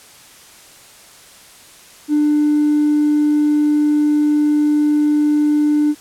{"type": "tone with hard clipping", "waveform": "sine", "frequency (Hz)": 297.8, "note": "D4", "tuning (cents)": 24, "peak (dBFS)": -12, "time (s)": [2.08, 5.95], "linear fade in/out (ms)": 50, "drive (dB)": 1, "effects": ["white hiss -43 dBFS RMS until 6 s", "low-pass 11000 Hz 12 dB/octave"]}